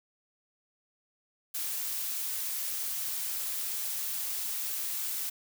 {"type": "noise", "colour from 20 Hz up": "blue", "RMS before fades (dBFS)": -34, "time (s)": [1.54, 5.3], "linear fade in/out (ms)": 10, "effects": []}